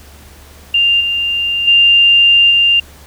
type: tone with level steps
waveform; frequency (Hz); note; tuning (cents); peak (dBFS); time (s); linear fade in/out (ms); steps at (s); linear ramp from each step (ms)
sine; 2794; F7; 0; -8 / -13 / -5 / -7; 0.74-2.8; 5; 1 / 1.67 / 2.5; 10
effects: added 72 Hz sine -39 dBFS peak until 3.06 s + pink hiss -41 dBFS RMS until 3.06 s